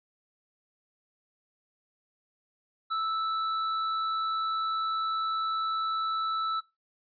triangle tone with tanh clipping, 1315 Hz, E6, 5 cents flat, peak -29 dBFS, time 2.9-6.61 s, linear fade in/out 20 ms, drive 17 dB, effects noise-tail reverb RT60 0.2 s tail -17 dB re dry + resampled to 11025 Hz

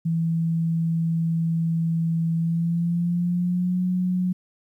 sine tone with pitch glide, 164.81 to 181.81 Hz, E3 to F#3, 0 to -30 cents, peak -20 dBFS, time 0.05-4.33 s, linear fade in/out 10 ms, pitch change +170 cents, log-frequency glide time 2.36-3.81 s, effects 10-bit

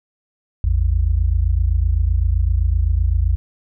sine tone pair together, 55.01 / 82.8 Hz, A1 / E2, 0 / +8 cents, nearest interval perfect fifth, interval 708 cents, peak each -16 / -17 dBFS, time 0.64-3.36 s, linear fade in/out 0 ms, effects none

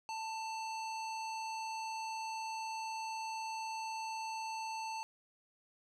square tone with low-pass filter, 888 Hz, A5, 16 cents sharp, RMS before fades -41 dBFS, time 0.09-5.03 s, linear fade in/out 0 ms, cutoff 6100 Hz, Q 1.4, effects 13-bit

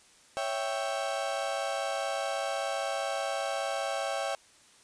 35% pulse chord, C# diminished, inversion none, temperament equal, 554.4 / 659.3 / 784 Hz, C#5 / E5 / G5, 0 / 0 / 0 cents, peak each -33 dBFS, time 0.37-4.35 s, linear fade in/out 0 ms, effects white hiss -59 dBFS RMS until 4.83 s + resampled to 22050 Hz

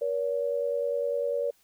sine tone pair together, 477.3 / 567.3 Hz, A#4 / C#5, +41 / +40 cents, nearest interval minor third, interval 299 cents, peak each -29 / -28 dBFS, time 0.01-1.51 s, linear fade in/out 10 ms, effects white hiss -65 dBFS RMS until 1.63 s

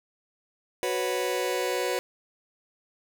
sawtooth chord, F# suspended fourth, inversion none, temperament just, 370 / 493.3 / 555 Hz, F#4 / B4 / C#5, 0 / -2 / +2 cents, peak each -26 / -25 / -28 dBFS, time 0.83-1.99 s, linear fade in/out 0 ms, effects none

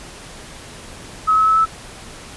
sine tone with pitch steps, 1281 / 1290.7 / 1300.4 / 1310.2 Hz, E6 / E6 / E6 / E6, -50 / -37 / -24 / -11 cents, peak -11 dBFS, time 1.27-1.658 s, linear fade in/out 20 ms, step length 97 ms, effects pink hiss -37 dBFS RMS until 2.36 s + resampled to 24000 Hz

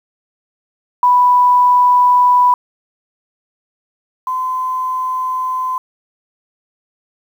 sine tone pair in turn, 987.8 / 1024.1 Hz, B5 / C6, 0 / -37 cents, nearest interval minor second, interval 63 cents, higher second, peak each -7 / -16 dBFS, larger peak first, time 1.03-2.54 / 4.27-5.78 s, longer neither, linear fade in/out 2 ms, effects 7-bit

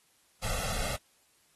pink noise with comb filter, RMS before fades -33 dBFS, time 0.42-0.97 s, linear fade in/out 20 ms, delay 1.5 ms, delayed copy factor +1, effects white hiss -67 dBFS RMS until 1.55 s + AAC 32 kbps

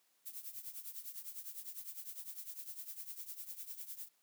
violet noise with tremolo, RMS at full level -44 dBFS, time 0.25-4.09 s, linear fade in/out 20 ms, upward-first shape triangle, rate 9.9 Hz, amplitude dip 85%, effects white hiss -75 dBFS RMS until 4.22 s + high-pass 200 Hz 12 dB/octave

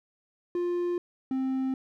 triangle tone pair in turn, 351.2 / 263.1 Hz, F4 / C4, +10 / +10 cents, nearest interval perfect fourth, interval 500 cents, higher first, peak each -24 dBFS, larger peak neither, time 0.55-0.98 / 1.31-1.74 s, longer neither, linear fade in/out 2 ms, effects none

